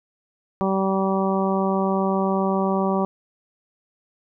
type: harmonic tone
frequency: 192.5 Hz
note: G3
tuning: 31 cents flat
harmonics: 1 / 2 / 3 / 4 / 5 / 6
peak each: -22 / -25 / -27 / -28 / -29 / -30 dBFS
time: 0.61-3.05 s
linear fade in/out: 0 ms
effects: none